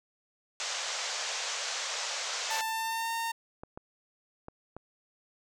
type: band-pass noise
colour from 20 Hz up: white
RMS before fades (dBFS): -35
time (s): 0.6-2.61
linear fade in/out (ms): 0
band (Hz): 480 to 7200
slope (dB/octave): 48
type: tone with pitch glide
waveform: sawtooth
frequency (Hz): 886 to 915.1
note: A5 to A#5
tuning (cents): +12 to -32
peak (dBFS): -27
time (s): 2.5-3.32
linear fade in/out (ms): 10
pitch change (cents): +56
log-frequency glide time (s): 2.61-3.13
type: clicks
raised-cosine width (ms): 1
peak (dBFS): -28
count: 4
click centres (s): 3.635 / 3.775 / 4.484 / 4.766
effects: none